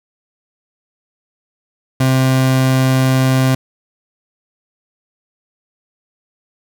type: tone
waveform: 30% pulse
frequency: 131 Hz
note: C3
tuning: 2 cents sharp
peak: -8 dBFS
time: 2-3.55 s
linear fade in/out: 5 ms
effects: none